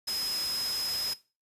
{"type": "tone in noise", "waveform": "sine", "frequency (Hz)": 5090, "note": "D#8", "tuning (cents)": 39, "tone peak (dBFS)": -29, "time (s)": [0.07, 1.14], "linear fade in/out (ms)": 10, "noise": "white", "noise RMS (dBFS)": -37, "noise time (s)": [0.07, 1.14], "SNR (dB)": 5, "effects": ["noise-tail reverb RT60 0.3 s tail -17 dB re dry", "resampled to 32000 Hz"]}